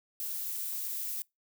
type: noise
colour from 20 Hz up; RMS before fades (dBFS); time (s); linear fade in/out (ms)
violet; -36; 0.2-1.22; 0
effects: noise-tail reverb RT60 0.2 s tail -25 dB re dry